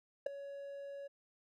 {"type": "tone with ADSR envelope", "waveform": "triangle", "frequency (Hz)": 560, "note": "C#5", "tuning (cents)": 18, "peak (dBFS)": -26, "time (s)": [0.26, 1.08], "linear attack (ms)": 6, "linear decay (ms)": 6, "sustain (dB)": -16, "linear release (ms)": 15, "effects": []}